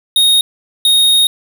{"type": "tone bursts at uneven times", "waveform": "square", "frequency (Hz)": 3727, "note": "A#7", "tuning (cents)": -1, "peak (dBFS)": -8, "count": 2, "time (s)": [[0.16, 0.41], [0.85, 1.27]], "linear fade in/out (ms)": 2, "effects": []}